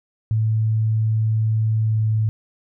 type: tone with pitch glide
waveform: sine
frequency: 110 to 109.3 Hz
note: A2 to A2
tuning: 0 to -11 cents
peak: -16 dBFS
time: 0.31-2.29 s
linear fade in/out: 0 ms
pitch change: -11 cents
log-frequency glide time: 1.84-1.98 s
effects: none